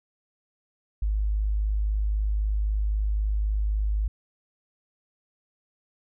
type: tone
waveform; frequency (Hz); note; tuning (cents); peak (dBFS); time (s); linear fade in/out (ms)
sine; 51.91; G#1; 0; -22; 1.02-4.08; 5
effects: none